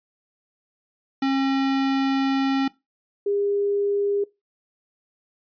square / sine tone pair in turn, 270 / 404.5 Hz, C#4 / G#4, -45 / -46 cents, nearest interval perfect fifth, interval 699 cents, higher second, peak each -20 dBFS, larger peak neither, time 1.22-2.68 / 3.26-4.24 s, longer first, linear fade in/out 5 ms, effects noise-tail reverb RT60 0.2 s tail -20 dB re dry + resampled to 11025 Hz

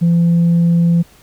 sine tone, 170 Hz, F3, 46 cents flat, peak -7 dBFS, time 0.01-1.03 s, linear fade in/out 20 ms, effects tanh soft clip ceiling -7 dBFS + pink hiss -47 dBFS RMS until 1.22 s

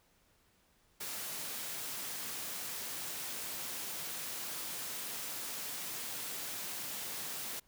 white high-pass noise, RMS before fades -41 dBFS, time 1-7.6 s, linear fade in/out 10 ms, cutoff 100 Hz, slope 48 dB/octave, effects pink hiss -70 dBFS RMS until 7.67 s

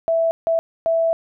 sine tone bursts at uneven times, 659.3 Hz, E5, in tune, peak -15 dBFS, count 3, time 0.08-0.31 / 0.47-0.59 / 0.86-1.13 s, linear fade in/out 0 ms, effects none

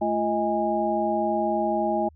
sine tone cluster, 220.3 / 344.1 / 630 / 822 Hz, A3 / F4 / D#5 / G#5, +2 / -26 / +21 / -18 cents, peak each -29 / -28 / -26 / -26 dBFS, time 0.01-2.09 s, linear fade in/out 10 ms, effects added 77 Hz sine -50 dBFS peak until 2.15 s

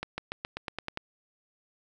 accelerating click train, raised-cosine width 0.3 ms, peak -17 dBFS, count 9, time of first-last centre 0.03-0.974 s, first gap 150 ms, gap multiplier 0.93, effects none

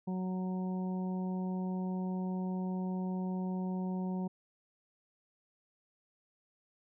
harmonic tone, 185 Hz, F#3, in tune, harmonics 1 / 2 / 3 / 4 / 5, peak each -33 / -44 / -50 / -49 / -49 dBFS, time 0.07-4.28 s, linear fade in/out 10 ms, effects none

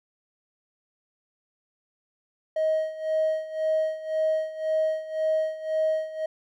triangle tone with tremolo, 630 Hz, D#5, 21 cents sharp, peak -17 dBFS, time 2.56-6.26 s, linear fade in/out 5 ms, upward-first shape sine, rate 1.9 Hz, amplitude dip 85%, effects tanh soft clip ceiling -17 dBFS

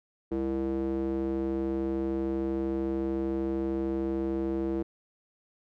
square tone with band-pass filter, 66.6 Hz, C2, 31 cents sharp, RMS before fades -30 dBFS, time 0.31-4.83 s, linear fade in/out 10 ms, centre 360 Hz, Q 3.4, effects none

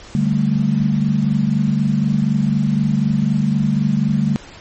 sine chord, D suspended fourth, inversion none, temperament equal, 146.83 / 196 / 220 Hz, D3 / G3 / A3, 0 / 0 / 0 cents, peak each -18 / -18 / -18 dBFS, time 0.15-4.36 s, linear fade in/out 0 ms, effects pink hiss -39 dBFS RMS until 4.6 s + MP3 32 kbps

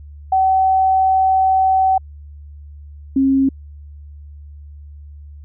sine tone pair in turn, 761 / 269.9 Hz, F#5 / C#4, +48 / -46 cents, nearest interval octave + tritone, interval 1794 cents, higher first, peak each -11 dBFS, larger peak neither, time 0.32-1.98 / 3.16-3.49 s, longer first, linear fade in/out 5 ms, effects added 73 Hz sine -34 dBFS peak until 5.44 s

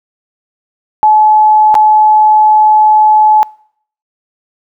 sine tone with dropouts, 857 Hz, A5, 46 cents flat, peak -3 dBFS, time 1.03-3.43 s, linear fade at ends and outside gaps 0 ms, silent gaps 1.743-1.752 s, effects noise-tail reverb RT60 0.6 s tail -25 dB re dry

